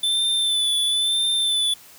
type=tone with vibrato; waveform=square; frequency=3520 Hz; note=A7; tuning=in tune; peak=-19 dBFS; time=0.03-1.74 s; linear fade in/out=5 ms; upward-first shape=sine; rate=1 Hz; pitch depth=34 cents each way; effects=white hiss -47 dBFS RMS until 1.98 s